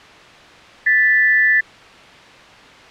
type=tone pair together; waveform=sine; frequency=1760 / 1975.5 Hz; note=A6 / B6; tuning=0 / 0 cents; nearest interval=major second; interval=200 cents; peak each=-12 / -15 dBFS; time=0.86-1.61 s; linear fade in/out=10 ms; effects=white hiss -41 dBFS RMS until 2.9 s + low-pass 3000 Hz 12 dB/octave